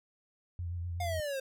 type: tone with vibrato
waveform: sine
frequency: 86.8 Hz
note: F2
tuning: 10 cents flat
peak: -34 dBFS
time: 0.59-1.2 s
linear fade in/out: 0 ms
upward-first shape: triangle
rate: 8 Hz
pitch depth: 47 cents each way
type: exponential sweep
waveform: square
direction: down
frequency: 720 to 523.3 Hz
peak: -34 dBFS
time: 1-1.4 s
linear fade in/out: 5 ms
effects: none